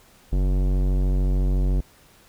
sine tone with tanh clipping, 46.88 Hz, F#1, 23 cents sharp, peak -20 dBFS, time 0.32-1.81 s, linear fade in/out 10 ms, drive 18 dB, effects pink hiss -54 dBFS RMS until 2.28 s

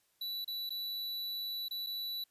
square tone with dropouts, 3951 Hz, B7, in tune, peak -37 dBFS, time 0.21-2.24 s, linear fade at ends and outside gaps 5 ms, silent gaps 0.446-0.477 / 0.694-0.704 / 1.684-1.709 / 1.864-1.868 s, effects white hiss -74 dBFS RMS until 2.3 s + resampled to 32000 Hz

